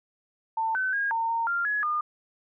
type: tone with pitch steps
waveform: sine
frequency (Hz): 895 / 1521 / 1630 / 911 / 919 / 1392 / 1685 / 1214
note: A5 / F#6 / G#6 / A#5 / A#5 / F6 / G#6 / D#6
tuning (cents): +29 / +47 / -33 / -40 / -25 / -6 / +25 / -43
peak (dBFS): -24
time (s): 0.57-2.01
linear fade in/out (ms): 5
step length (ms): 180
effects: none